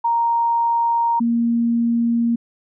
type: tone pair in turn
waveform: sine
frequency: 932.3 / 233.8 Hz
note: A#5 / A#3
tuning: 0 / +5 cents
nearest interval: 2 octaves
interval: 2395 cents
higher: first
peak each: -15 dBFS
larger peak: neither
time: 0.04-1.2 / 1.2-2.36 s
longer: neither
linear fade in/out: 10 ms
effects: none